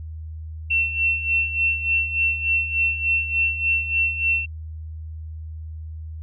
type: tone with tremolo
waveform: sine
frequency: 2702 Hz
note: E7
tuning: 42 cents sharp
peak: -16 dBFS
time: 0.7-4.46 s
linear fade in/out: 10 ms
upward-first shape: sine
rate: 3.4 Hz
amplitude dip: 70%
effects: added 79 Hz sine -31 dBFS peak until 6.22 s